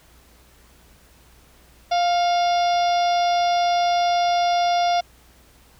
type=harmonic tone with a mistuned harmonic; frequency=699 Hz; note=F5; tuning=1 cent sharp; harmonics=1 / 2 / 3 / 4 / 5 / 6 / 7 / 8; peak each=-17 / -33 / -34 / -36 / -32 / -39 / -35 / -36 dBFS; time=1.91-5.01 s; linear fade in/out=10 ms; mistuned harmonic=3; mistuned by=+53 cents; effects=added 60 Hz sine -54 dBFS peak until 5.79 s + pink hiss -54 dBFS RMS until 5.79 s